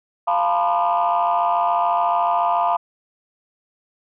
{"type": "tone cluster", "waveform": "sine", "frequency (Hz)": [695, 880, 974, 1041, 1209], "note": ["F5", "A5", "B5", "C6", "D6"], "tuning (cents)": [-9, 0, -24, -9, 50], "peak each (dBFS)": [-19, -22, -21, -25, -24], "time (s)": [0.27, 2.77], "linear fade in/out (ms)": 10, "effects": ["tanh soft clip ceiling -10 dBFS"]}